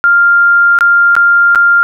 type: tone with dropouts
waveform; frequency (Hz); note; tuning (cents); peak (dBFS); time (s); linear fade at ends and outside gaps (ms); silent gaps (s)
sine; 1396.9; F6; 0; -4; 0.04-1.83; 0; 0.788-0.808 / 1.153-1.165 / 1.549-1.557
effects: none